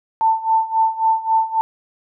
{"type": "tone with tremolo", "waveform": "sine", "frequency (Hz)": 891, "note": "A5", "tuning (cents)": 22, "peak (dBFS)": -11, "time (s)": [0.21, 1.61], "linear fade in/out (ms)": 0, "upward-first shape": "sine", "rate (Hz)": 3.7, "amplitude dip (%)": 85, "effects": []}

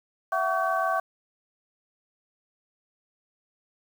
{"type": "tone cluster", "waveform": "sine", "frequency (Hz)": [666, 752, 1134, 1535], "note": ["E5", "F#5", "C#6", "G6"], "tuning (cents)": [18, 28, 39, -37], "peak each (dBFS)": [-28, -29, -27, -31], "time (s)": [0.32, 1], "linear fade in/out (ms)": 5, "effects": ["8-bit"]}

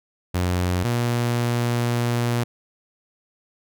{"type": "tone pair in turn", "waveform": "sawtooth", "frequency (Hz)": [89.9, 119.62], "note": ["F#2", "A#2"], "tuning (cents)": [-49, 45], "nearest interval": "perfect fourth", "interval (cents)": 494, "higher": "second", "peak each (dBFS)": -16, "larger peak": "neither", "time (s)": [[0.34, 0.84], [0.84, 2.44]], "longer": "second", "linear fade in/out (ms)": 10, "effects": []}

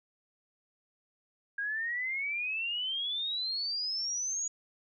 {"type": "exponential sweep", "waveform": "sine", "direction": "up", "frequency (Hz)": [1612, 6820], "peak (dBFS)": -31, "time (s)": [1.58, 4.48], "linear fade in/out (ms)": 5, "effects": []}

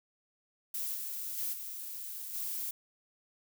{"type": "noise with level steps", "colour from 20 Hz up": "violet", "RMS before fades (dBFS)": [-36, -39, -35, -42, -37], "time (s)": [0.74, 2.71], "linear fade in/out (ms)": 5, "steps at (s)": [0.94, 1.37, 1.52, 2.33], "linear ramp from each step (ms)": 20, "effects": []}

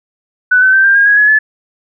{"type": "tone with pitch steps", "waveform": "sine", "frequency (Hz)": [1493, 1524.4, 1556.4, 1589.1, 1622.5, 1656.6, 1691.4, 1726.9], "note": ["F#6", "G6", "G6", "G6", "G#6", "G#6", "G#6", "A6"], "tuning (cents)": [15, -49, -13, 23, -41, -5, 31, -33], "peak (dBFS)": -5, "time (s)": [0.51, 1.39], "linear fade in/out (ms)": 10, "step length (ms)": 110, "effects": []}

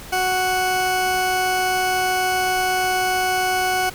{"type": "tone pair together", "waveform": "20% pulse", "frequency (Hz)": [370, 740], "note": ["F#4", "F#5"], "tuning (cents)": [0, 0], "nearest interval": "octave", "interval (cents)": 1200, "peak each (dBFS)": [-20, -16], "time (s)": [0.12, 3.9], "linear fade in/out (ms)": 10, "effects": ["pink hiss -38 dBFS RMS until 3.94 s"]}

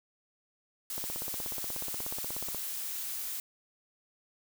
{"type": "noise", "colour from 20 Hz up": "blue", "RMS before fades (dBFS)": -37, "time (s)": [0.9, 3.4], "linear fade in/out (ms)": 2}
{"type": "click train", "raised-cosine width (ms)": 1, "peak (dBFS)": -27, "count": 27, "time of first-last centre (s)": [0.98, 2.546], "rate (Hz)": 16.6}
{"effects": []}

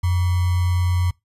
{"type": "tone with sample-and-hold", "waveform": "sine", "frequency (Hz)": 89.1, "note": "F2", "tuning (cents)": 35, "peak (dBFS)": -16, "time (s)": [0.03, 1.11], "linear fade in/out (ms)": 10, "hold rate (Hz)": 1050, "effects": ["noise-tail reverb RT60 0.2 s tail -24 dB re dry", "resampled to 32000 Hz"]}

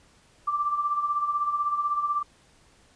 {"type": "tone with tremolo", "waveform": "sine", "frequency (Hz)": 1174.7, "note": "D6", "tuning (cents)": 0, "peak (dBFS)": -21, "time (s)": [0.47, 2.23], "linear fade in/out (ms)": 10, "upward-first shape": "sine", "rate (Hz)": 16, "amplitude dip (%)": 60, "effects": ["pink hiss -59 dBFS RMS until 2.95 s", "resampled to 22050 Hz"]}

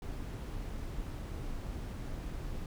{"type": "noise with amplitude modulation", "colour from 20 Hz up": "brown", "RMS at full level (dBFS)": -38, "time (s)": [0.02, 2.66], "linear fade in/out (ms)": 2, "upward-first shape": "sine", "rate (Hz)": 256, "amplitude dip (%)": 35, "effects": []}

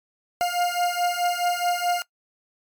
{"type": "beating tone pair", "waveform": "40% pulse", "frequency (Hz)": [704, 708.7], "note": ["F5", "F5"], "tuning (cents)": [14, 25], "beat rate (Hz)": 4.7, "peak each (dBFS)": -24, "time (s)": [0.41, 2.02], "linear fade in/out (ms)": 0, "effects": ["noise-tail reverb RT60 0.1 s tail -22 dB re dry", "MP3 96 kbps"]}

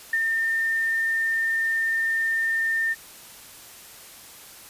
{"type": "tone with ADSR envelope", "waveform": "sine", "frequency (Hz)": 1809, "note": "A6", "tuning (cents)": 48, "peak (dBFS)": -19, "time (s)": [0.13, 2.95], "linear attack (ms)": 4, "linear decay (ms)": 51, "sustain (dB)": -2, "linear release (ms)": 31, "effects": ["white hiss -45 dBFS RMS until 4.69 s", "resampled to 32000 Hz"]}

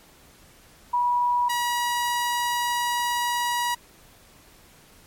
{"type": "tone pair in turn", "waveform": ["sine", "sawtooth"], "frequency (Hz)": [972, 963.1], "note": ["B5", "B5"], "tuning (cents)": [-28, -44], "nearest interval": "unison", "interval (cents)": 16, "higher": "first", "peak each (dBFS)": -19, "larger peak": "neither", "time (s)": [[0.93, 1.49], [1.49, 3.75]], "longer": "second", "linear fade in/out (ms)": 10, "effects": ["pink hiss -53 dBFS RMS until 5.06 s", "MP3 64 kbps"]}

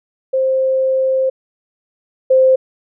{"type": "tone pair in turn", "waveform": "sine", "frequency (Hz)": [526, 522.1], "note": ["C5", "C5"], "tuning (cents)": [9, -4], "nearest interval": "unison", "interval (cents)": 13, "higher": "first", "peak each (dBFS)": [-12, -7], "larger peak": "second", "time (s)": [[0.33, 1.3], [2.3, 2.56]], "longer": "first", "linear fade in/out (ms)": 10, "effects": []}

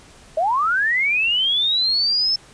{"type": "linear sweep", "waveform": "sine", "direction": "up", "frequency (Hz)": [601, 5320], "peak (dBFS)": -16, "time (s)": [0.37, 2.36], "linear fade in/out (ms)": 5, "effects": ["pink hiss -47 dBFS RMS until 2.53 s", "resampled to 22050 Hz"]}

